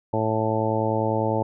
harmonic tone, 110 Hz, A2, in tune, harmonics 1 / 2 / 3 / 4 / 5 / 6 / 7 / 8, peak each -27 / -30 / -29 / -29 / -27 / -31 / -33 / -28 dBFS, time 0.13-1.43 s, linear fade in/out 5 ms, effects none

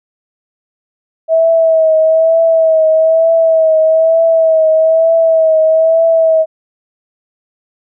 sine tone with vibrato, 646 Hz, E5, 35 cents flat, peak -6 dBFS, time 1.28-6.46 s, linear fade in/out 50 ms, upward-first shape triangle, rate 1.1 Hz, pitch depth 39 cents each way, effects none

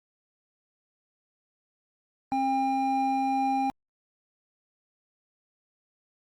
triangle tone pair together, 267.8 / 801.2 Hz, C4 / G5, +40 / +38 cents, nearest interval octave + perfect fifth, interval 1898 cents, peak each -27 / -23 dBFS, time 2.32-3.7 s, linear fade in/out 0 ms, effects Opus 48 kbps

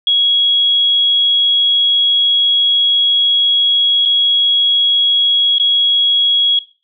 sine tone with dropouts, 3322 Hz, G#7, in tune, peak -9 dBFS, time 0.07-6.59 s, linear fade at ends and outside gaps 2 ms, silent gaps 4.053-4.057 / 5.583-5.598 s, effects noise-tail reverb RT60 0.4 s tail -18 dB re dry

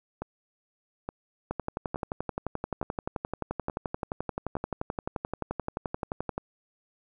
two click trains, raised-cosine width 1 ms, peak -16 / -19 dBFS, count 57 / 6, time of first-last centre 1.51-6.38 / 0.22-4.568 s, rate 11.5 / 1.15 Hz, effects none

